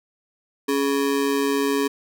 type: ring-modulated tone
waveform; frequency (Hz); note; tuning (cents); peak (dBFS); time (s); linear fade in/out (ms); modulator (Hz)
square; 349.2; F4; 0; -17; 0.68-1.88; 10; 70.4
effects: none